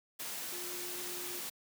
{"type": "tone in noise", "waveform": "sine", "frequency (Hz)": 355.2, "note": "F4", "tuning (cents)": 29, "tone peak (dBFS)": -47, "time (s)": [0.52, 1.4], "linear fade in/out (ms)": 10, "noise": "white", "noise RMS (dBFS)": -41, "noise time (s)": [0.19, 1.5], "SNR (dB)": -9, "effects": ["high-pass 150 Hz 12 dB/octave"]}